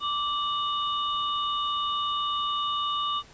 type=tone cluster; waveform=sine; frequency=1168 / 2938 / 3644 Hz; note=D6 / F#7 / A#7; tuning=-10 / -13 / -40 cents; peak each=-27 / -33 / -33 dBFS; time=0-3.23 s; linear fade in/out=50 ms; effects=pink hiss -52 dBFS RMS until 3.33 s + resampled to 16000 Hz